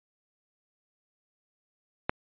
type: click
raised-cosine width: 0.5 ms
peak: -10 dBFS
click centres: 2.095 s
effects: resampled to 8000 Hz